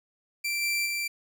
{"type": "tone with level steps", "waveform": "sawtooth", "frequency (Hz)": 2349, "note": "D7", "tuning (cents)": 0, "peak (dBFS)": [-24, -22, -25], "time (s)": [0.44, 1.08], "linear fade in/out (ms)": 10, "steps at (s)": [0.61, 0.85], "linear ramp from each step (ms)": 20, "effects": []}